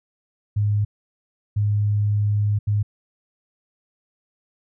sine tone bursts at uneven times, 103.83 Hz, G#2, in tune, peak -17 dBFS, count 3, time 0.56-0.85 / 1.56-2.59 / 2.67-2.83 s, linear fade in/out 10 ms, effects none

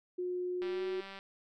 sine tone with pitch glide, 360.3 to 371.7 Hz, F#4 to F#4, -46 to +8 cents, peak -33 dBFS, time 0.18-1.01 s, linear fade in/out 10 ms, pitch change +54 cents, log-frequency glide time 0.67-0.83 s
click train, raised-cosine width 0.3 ms, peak -31 dBFS, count 112, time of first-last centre 0.62-1.189 s, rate 195 Hz
effects none

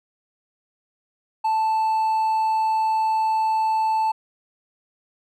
triangle tone with hard clipping, 880 Hz, A5, in tune, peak -19 dBFS, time 1.44-4.12 s, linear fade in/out 10 ms, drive 5 dB, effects none

